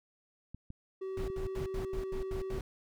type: clicks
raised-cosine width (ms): 5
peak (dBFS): -32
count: 4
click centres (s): 0.546 / 0.704 / 1.258 / 1.301
type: tone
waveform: triangle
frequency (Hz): 381.3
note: G4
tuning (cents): -48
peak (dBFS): -34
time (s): 1.01-2.59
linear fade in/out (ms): 10
type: noise bursts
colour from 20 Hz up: brown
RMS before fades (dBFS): -38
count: 8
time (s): 1.17-2.61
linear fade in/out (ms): 2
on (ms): 110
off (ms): 80
effects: none